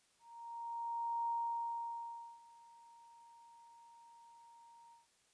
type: tone with ADSR envelope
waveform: sine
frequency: 932.3 Hz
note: A#5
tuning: in tune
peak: -34 dBFS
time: 0.19-5.07 s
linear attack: 1100 ms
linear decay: 1100 ms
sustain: -24 dB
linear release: 150 ms
effects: white hiss -73 dBFS RMS until 5.33 s + resampled to 22050 Hz